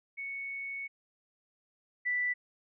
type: tone pair in turn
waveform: sine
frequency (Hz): 2217 / 1975.1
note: C#7 / B6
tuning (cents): 0 / 0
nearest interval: major second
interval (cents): 200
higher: first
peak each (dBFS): -36 / -28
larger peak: second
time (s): 0.17-0.88 / 2.05-2.34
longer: first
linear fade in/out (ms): 20
effects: none